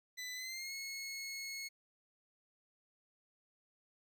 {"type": "tone with pitch glide", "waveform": "20% pulse", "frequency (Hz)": [2000, 2181], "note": ["B6", "C#7"], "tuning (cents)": [21, -29], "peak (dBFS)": -37, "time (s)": [0.17, 1.69], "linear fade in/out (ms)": 20, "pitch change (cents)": 150, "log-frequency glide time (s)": [0.35, 0.73], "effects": ["13-bit"]}